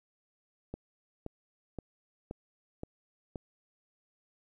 click train, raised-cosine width 2 ms, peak -25 dBFS, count 6, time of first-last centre 0.74-3.358 s, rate 1.91 Hz, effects 11-bit

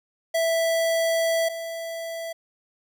square tone pair in turn, 659.3 / 661.9 Hz, E5 / E5, 0 / +7 cents, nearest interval unison, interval 7 cents, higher second, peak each -21 / -31 dBFS, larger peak first, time 0.34-1.49 / 1.49-2.33 s, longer first, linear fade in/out 10 ms, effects none

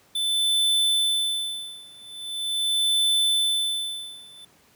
square tone with tremolo, 3520 Hz, A7, in tune, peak -19 dBFS, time 0.15-4.45 s, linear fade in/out 5 ms, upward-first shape sine, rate 0.42 Hz, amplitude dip 95%, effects pink hiss -58 dBFS RMS until 4.75 s + high-pass 100 Hz 12 dB/octave

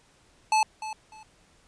square tone with echo, 868 Hz, A5, 24 cents flat, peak -20 dBFS, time 0.52-0.63 s, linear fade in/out 2 ms, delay 300 ms, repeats 2, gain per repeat -13 dB, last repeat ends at 1.23 s, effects pink hiss -61 dBFS RMS until 1.67 s + resampled to 22050 Hz

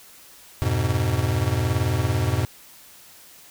square chord, F diminished, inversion none, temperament just, 87.31 / 104.77 / 125.72 Hz, F2 / Ab2 / Cb3, 0 / +16 / +31 cents, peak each -26 / -25 / -25 dBFS, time 0.62-2.45 s, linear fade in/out 0 ms, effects white hiss -48 dBFS RMS until 3.5 s

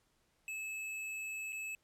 square tone with dropouts, 2600 Hz, E7, 24 cents flat, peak -40 dBFS, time 0.48-1.75 s, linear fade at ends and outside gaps 1 ms, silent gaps 1.523-1.528 s, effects pink hiss -75 dBFS RMS until 1.83 s + low-pass 12000 Hz 12 dB/octave

